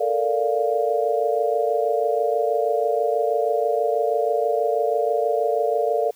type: chord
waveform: sine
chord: Bb major seventh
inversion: third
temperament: equal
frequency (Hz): 440 / 466.2 / 587.3 / 698.5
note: A4 / Bb4 / D5 / F5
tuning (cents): 0 / 0 / 0 / 0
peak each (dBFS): -24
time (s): 0-6.11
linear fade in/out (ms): 10
effects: white hiss -55 dBFS RMS until 6.15 s